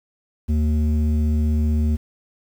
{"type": "tone with low-pass filter", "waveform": "square", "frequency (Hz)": 76.3, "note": "D#2", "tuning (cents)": -33, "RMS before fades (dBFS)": -19, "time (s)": [0.48, 1.97], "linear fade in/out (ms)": 20, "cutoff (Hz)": 220, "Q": 1.5, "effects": ["8-bit"]}